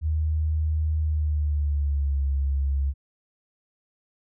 sine tone with pitch glide, 77.78 to 68.89 Hz, D#2 to C#2, 0 to -10 cents, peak -21 dBFS, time 0.01-2.94 s, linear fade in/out 50 ms, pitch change -210 cents, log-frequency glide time 1-2.24 s, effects none

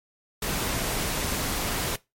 pink noise, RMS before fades -28 dBFS, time 0.42-1.96 s, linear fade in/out 5 ms, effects noise-tail reverb RT60 0.2 s tail -20 dB re dry + MP3 64 kbps

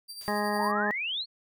sawtooth tone with tremolo, 4699 Hz, D8, in tune, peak -35 dBFS, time 0.08-0.72 s, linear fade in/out 20 ms, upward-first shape sine, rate 11 Hz, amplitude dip 55%
white noise with exponential decay, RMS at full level -48 dBFS, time 0.21-0.81 s, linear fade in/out 1 ms, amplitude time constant 130 ms
harmonic tone, 207.7 Hz, G#3, in tune, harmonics 1 / 2 / 3 / 4 / 5 / 6 / 8 / 9, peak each -32 / -34 / -34 / -32 / -35 / -40 / -39 / -36 dBFS, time 0.28-0.91 s, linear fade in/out 0 ms
sine exponential sweep, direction up, 766 to 4435 Hz, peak -29 dBFS, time 0.55-1.26 s, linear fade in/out 50 ms
effects none

